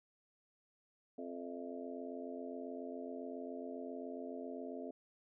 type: harmonic tone with a mistuned harmonic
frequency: 87.31 Hz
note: F2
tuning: in tune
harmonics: 3 / 4 / 5 / 6 / 7 / 8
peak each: -46 / -52 / -48 / -58 / -50 / -51 dBFS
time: 1.18-4.91 s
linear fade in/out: 5 ms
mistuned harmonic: 8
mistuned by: -73 cents
effects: none